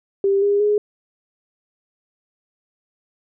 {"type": "tone with pitch steps", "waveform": "sine", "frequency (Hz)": [394.6, 405.5, 416.6], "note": ["G4", "G#4", "G#4"], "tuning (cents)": [11, -41, 5], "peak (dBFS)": -14, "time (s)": [0.24, 0.78], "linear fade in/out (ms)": 2, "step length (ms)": 180, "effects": []}